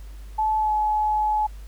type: tone with pitch glide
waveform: sine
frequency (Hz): 866 to 852.1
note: A5 to G#5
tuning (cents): -28 to +44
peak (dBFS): -19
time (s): 0.38-1.47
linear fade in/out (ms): 10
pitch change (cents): -28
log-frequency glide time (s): 0.58-0.72
effects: added 50 Hz sine -36 dBFS peak until 1.67 s + pink hiss -54 dBFS RMS until 1.67 s